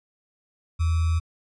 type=tone with sample-and-hold; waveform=sine; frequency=82.4 Hz; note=E2; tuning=in tune; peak=-19 dBFS; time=0.79-1.2 s; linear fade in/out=20 ms; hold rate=1225 Hz; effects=resampled to 22050 Hz